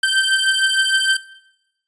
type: beating tone pair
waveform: 25% pulse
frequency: 1554 / 1560.5 Hz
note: G6 / G6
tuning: -16 / -8 cents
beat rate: 6.5 Hz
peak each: -14 dBFS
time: 0.03-1.17 s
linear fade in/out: 5 ms
effects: noise-tail reverb RT60 0.9 s tail -18 dB re dry + resampled to 22050 Hz